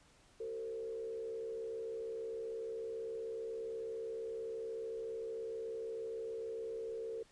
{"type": "tone with frequency modulation", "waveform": "sine", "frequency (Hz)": 452.1, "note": "A4", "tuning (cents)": 47, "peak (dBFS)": -39, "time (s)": [0.4, 7.23], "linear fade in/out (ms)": 5, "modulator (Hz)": 66.6, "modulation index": 0.66, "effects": ["pink hiss -66 dBFS RMS until 7.31 s", "resampled to 22050 Hz"]}